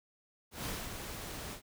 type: noise with ADSR envelope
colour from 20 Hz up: pink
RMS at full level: -38 dBFS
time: 0.51-1.62 s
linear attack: 140 ms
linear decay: 240 ms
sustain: -5 dB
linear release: 95 ms
effects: none